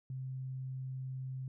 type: tone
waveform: sine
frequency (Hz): 130.81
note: C3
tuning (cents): 0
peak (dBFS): -38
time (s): 0.1-1.48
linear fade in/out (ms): 2
effects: none